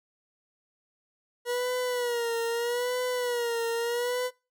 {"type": "tone with vibrato", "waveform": "40% pulse", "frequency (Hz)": 481, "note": "B4", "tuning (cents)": -46, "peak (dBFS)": -26, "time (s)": [1.45, 4.31], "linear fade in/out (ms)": 50, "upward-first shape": "sine", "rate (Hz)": 0.79, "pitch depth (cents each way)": 71, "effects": ["noise-tail reverb RT60 0.3 s tail -24 dB re dry"]}